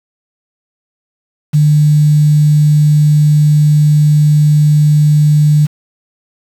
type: tone with quantisation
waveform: sine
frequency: 150 Hz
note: D3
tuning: 37 cents sharp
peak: -5 dBFS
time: 1.53-5.67 s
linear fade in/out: 20 ms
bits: 5
effects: none